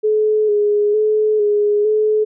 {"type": "tone with vibrato", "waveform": "sine", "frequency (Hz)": 421.9, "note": "G#4", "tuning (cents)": 27, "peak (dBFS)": -12, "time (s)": [0.03, 2.25], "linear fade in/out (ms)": 20, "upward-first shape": "square", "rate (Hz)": 1.1, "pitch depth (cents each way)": 28, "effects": []}